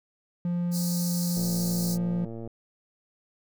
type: tone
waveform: triangle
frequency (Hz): 174.61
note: F3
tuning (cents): 0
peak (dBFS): -23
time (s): 0.45-2.25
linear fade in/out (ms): 2
type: high-pass noise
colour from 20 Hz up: pink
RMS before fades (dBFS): -35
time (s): 0.71-1.98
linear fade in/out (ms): 50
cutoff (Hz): 4200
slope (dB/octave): 96
type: click train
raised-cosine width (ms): 2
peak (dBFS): -26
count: 127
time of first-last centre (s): 1.37-2.475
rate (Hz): 114
effects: none